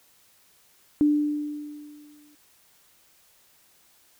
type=tone with exponential decay; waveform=sine; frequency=296.3 Hz; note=D4; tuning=15 cents sharp; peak=-15 dBFS; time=1.01-2.35 s; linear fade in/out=0 ms; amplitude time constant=290 ms; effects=white hiss -60 dBFS RMS until 4.19 s